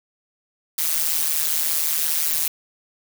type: noise with amplitude modulation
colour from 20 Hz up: blue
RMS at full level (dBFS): -18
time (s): 0.78-2.48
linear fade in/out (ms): 5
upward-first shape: sine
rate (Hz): 157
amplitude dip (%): 90
effects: none